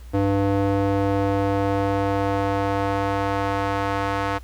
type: tone with band-pass filter sweep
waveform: square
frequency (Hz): 99.1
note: G2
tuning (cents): +19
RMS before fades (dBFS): -22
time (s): 0.13-4.39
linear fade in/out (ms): 20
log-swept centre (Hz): 410 to 1100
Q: 1
effects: added 60 Hz sine -37 dBFS peak until 4.43 s + pink hiss -53 dBFS RMS until 4.43 s